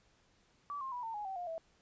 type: tone with pitch steps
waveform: sine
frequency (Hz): 1152 / 1062.5 / 980 / 903.8 / 833.6 / 768.9 / 709.1 / 654.1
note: D6 / C6 / B5 / A5 / G#5 / G5 / F5 / E5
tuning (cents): -34 / +26 / -14 / +46 / +6 / -34 / +26 / -14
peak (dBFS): -38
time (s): 0.7-1.58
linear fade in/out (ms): 0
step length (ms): 110
effects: pink hiss -70 dBFS RMS until 1.81 s + resampled to 16000 Hz